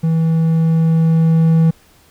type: tone with level ramp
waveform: triangle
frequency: 162.6 Hz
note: E3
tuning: 23 cents flat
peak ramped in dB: -10 to -6 dBFS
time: 0.03-1.71 s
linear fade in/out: 10 ms
effects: pink hiss -50 dBFS RMS until 2.1 s